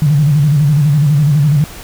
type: tone with vibrato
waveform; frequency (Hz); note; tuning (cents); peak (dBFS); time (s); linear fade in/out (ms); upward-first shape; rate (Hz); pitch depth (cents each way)
sine; 146.83; D3; 0; -7; 0.02-1.64; 0; square; 12; 87
effects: pink hiss -32 dBFS RMS until 1.83 s